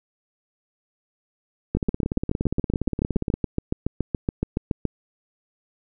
two click trains, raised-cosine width 3 ms, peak -9 / -11 dBFS, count 23 / 28, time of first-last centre 1.75-4.853 / 1.77-3.34 s, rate 7.09 / 17.2 Hz, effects none

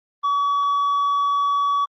sine tone with tanh clipping, 1136 Hz, C#6, 42 cents sharp, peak -18 dBFS, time 0.23-1.86 s, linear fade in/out 20 ms, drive 3 dB, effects Opus 24 kbps

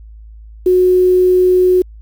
sine tone with quantisation, 365.7 Hz, F#4, 20 cents flat, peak -7 dBFS, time 0.66-1.82 s, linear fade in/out 5 ms, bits 6, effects added 54 Hz sine -33 dBFS peak until 2.01 s

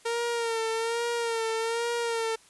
sawtooth tone with vibrato, 460.4 Hz, A#4, 22 cents flat, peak -23 dBFS, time 0.05-2.36 s, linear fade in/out 10 ms, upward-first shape sine, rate 1.2 Hz, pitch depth 48 cents each way, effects white hiss -57 dBFS RMS until 2.49 s + resampled to 24000 Hz

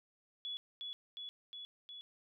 sine tone with echo, 3401 Hz, G#7, 40 cents sharp, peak -39 dBFS, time 0.45-0.57 s, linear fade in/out 0 ms, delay 360 ms, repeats 4, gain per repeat -2 dB, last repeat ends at 2.01 s, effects none

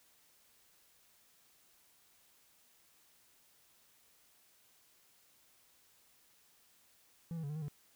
triangle tone with pitch steps, 167.3 / 162.1 / 141.9 / 150.7 / 157.9 / 146 Hz, E3 / E3 / C#3 / D3 / D#3 / D3, +26 / -29 / +41 / +45 / +26 / -10 cents, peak -36 dBFS, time 7.31-7.682 s, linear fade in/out 0 ms, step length 62 ms, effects white hiss -68 dBFS RMS until 7.95 s

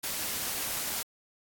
white noise, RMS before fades -33 dBFS, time 0.03-1.03 s, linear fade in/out 10 ms, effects AAC 64 kbps

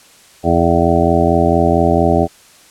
harmonic tone, 84.4 Hz, E2, 41 cents sharp, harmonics 1 / 2 / 3 / 4 / 5 / 7 / 8 / 9, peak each -18 / -18 / -18 / -18 / -18 / -18 / -18 / -18 dBFS, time 0.43-2.28 s, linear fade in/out 50 ms, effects white hiss -45 dBFS RMS until 2.7 s + low-pass 10000 Hz 12 dB/octave

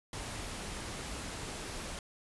pink noise, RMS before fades -41 dBFS, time 0.13-1.99 s, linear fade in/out 2 ms, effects resampled to 24000 Hz

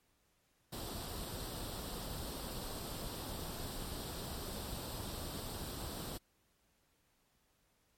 pink noise with comb filter, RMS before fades -43 dBFS, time 0.72-6.18 s, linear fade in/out 10 ms, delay 0.23 ms, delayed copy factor +0.6, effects pink hiss -75 dBFS RMS until 7.97 s + MP3 64 kbps

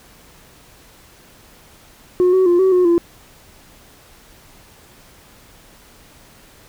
sine tone with pitch steps, 361.7 / 375.1 / 349.9 / 378.8 / 362.1 / 341.9 Hz, F#4 / F#4 / F4 / F#4 / F#4 / F4, -39 / +24 / +3 / +41 / -37 / -37 cents, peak -8 dBFS, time 2.2-2.98 s, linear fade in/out 0 ms, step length 130 ms, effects tanh soft clip ceiling -9 dBFS + pink hiss -47 dBFS RMS until 6.68 s

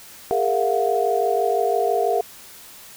sine tone cluster, 407.4 / 460.3 / 677 / 723 Hz, G#4 / A#4 / E5 / F#5, -33 / -22 / +46 / -40 cents, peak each -23 dBFS, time 0.31-2.21 s, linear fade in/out 0 ms, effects white hiss -43 dBFS RMS until 2.96 s

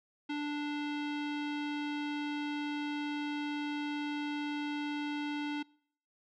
square tone with low-pass filter, 293.7 Hz, D4, in tune, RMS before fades -36 dBFS, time 0.29-5.63 s, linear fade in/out 10 ms, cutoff 3200 Hz, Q 2, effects noise-tail reverb RT60 0.6 s tail -25 dB re dry

